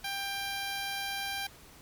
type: tone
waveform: 10% pulse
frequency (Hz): 792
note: G5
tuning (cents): +18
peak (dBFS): -25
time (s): 0.04-1.47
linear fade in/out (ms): 5
effects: pink hiss -54 dBFS RMS until 1.81 s + MP3 96 kbps